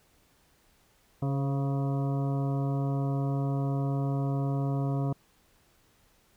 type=harmonic tone with a mistuned harmonic; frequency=138.59 Hz; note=C#3; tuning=in tune; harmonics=1 / 2 / 3 / 4 / 5 / 7 / 8 / 9; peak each=-27 / -34 / -40 / -42 / -40 / -46 / -49 / -50 dBFS; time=1.22-5.13 s; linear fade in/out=5 ms; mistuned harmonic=4; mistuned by=-46 cents; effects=pink hiss -65 dBFS RMS until 6.36 s